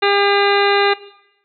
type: harmonic tone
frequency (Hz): 402.3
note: G4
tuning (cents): +45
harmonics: 1 / 2 / 3 / 4 / 5 / 6 / 7 / 9 / 10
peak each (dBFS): -16 / -19 / -21 / -22 / -23 / -24 / -24 / -26 / -26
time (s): 0.02-0.94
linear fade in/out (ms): 10
effects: noise-tail reverb RT60 0.8 s tail -17 dB re dry